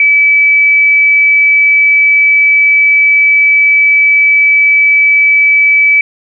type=tone; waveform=sine; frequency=2298 Hz; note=D7; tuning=38 cents flat; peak=-4 dBFS; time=0-6.01 s; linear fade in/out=2 ms; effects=none